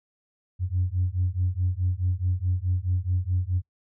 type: beating tone pair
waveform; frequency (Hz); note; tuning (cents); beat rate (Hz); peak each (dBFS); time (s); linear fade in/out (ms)
sine; 88.7 / 93.4; F2 / F#2; +27 / +17; 4.7; -25 / -25; 0.59-3.62; 50
effects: noise-tail reverb RT60 0.1 s tail -22 dB re dry + tanh soft clip ceiling -16 dBFS